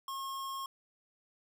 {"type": "tone", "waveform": "square", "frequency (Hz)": 1081, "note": "C#6", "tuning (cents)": -44, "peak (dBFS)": -38, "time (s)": [0.08, 0.66], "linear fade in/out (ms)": 2, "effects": []}